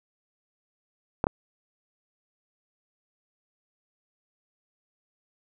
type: clicks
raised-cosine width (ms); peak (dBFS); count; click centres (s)
1; -9; 2; 1.241 / 1.269
effects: none